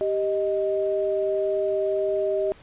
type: tone pair together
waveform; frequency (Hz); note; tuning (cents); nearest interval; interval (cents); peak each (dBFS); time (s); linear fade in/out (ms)
sine; 392 / 622.3; G4 / D#5; 0 / 0; minor sixth; 800; -24; 0.01-2.52; 0
effects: pink hiss -51 dBFS RMS until 2.62 s + resampled to 8000 Hz